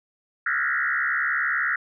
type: tone with frequency modulation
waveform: sine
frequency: 1645 Hz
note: G#6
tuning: 17 cents flat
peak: -21 dBFS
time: 0.46-1.76 s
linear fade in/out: 5 ms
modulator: 69.7 Hz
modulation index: 4.4
effects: none